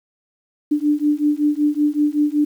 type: beating tone pair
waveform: sine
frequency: 293.7 / 299 Hz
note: D4 / D4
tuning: 0 / +31 cents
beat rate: 5.3 Hz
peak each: -18 dBFS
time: 0.71-2.45 s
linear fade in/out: 10 ms
effects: 8-bit